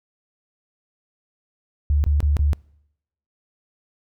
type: tone bursts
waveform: sine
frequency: 72.9 Hz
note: D2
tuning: 12 cents flat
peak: -15 dBFS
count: 4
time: 1.9-2.532 s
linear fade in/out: 0 ms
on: 140 ms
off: 24 ms
effects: noise-tail reverb RT60 0.8 s tail -26 dB re dry